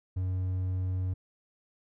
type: tone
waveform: triangle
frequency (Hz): 92.5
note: F#2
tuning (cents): 0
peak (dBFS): -26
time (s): 0.16-1.14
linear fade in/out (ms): 10
effects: none